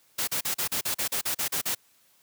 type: noise bursts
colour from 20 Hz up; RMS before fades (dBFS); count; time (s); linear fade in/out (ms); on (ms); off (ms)
white; -28; 12; 0.18-1.75; 10; 96; 38
effects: white hiss -63 dBFS RMS until 2.22 s + high-pass 80 Hz 12 dB/octave